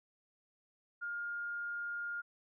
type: tone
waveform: sine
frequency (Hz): 1414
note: F6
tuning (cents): +21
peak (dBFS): -37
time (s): 1.01-2.22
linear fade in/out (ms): 20
effects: none